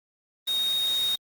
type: tone in noise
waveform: sine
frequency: 3729 Hz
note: A#7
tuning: in tune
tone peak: -23 dBFS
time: 0.47-1.16 s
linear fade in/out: 10 ms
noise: white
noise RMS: -37 dBFS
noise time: 0.47-1.16 s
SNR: +11 dB
effects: Opus 24 kbps